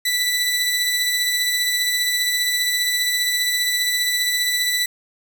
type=tone pair together; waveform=sawtooth; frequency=1975.5 / 3966 Hz; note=B6 / B7; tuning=0 / +7 cents; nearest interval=octave; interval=1207 cents; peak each=-18 dBFS; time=0.05-4.86 s; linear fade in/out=5 ms; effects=9-bit